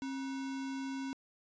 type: tone with sample-and-hold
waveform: sine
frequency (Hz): 268.7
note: C4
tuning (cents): +46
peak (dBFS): -36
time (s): 0.02-1.13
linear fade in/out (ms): 0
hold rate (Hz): 1225
effects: resampled to 16000 Hz